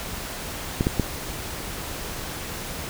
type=clicks; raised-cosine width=3 ms; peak=-7 dBFS; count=3; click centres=0.809 / 0.869 / 0.997 s; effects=pink hiss -33 dBFS RMS until 2.89 s